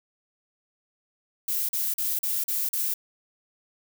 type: noise bursts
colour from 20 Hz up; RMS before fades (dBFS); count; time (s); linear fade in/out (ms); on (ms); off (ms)
violet; -27; 6; 1.48-2.94; 5; 210; 40
effects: none